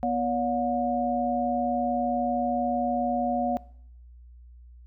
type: tone cluster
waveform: sine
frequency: 243.6 / 568 / 721 Hz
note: B3 / C#5 / F#5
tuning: -24 / +42 / -45 cents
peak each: -28 / -31 / -26 dBFS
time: 0.03-3.57 s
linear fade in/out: 0 ms
effects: noise-tail reverb RT60 0.7 s tail -22 dB re dry + added 60 Hz sine -46 dBFS peak until 4.86 s